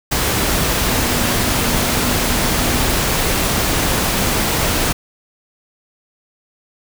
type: tone in noise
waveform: sine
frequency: 244.3 Hz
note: B3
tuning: 19 cents flat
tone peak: -26 dBFS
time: 0.81-2.92 s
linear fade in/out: 10 ms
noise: pink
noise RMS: -17 dBFS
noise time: 0.11-4.93 s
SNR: -12 dB
effects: none